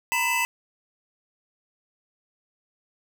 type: tone cluster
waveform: square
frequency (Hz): 936 / 1002 / 2007 / 2632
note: A#5 / B5 / B6 / E7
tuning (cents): +7 / +25 / +27 / -3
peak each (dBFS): -29 / -31 / -29 / -26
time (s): 0.12-0.45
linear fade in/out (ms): 0
effects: none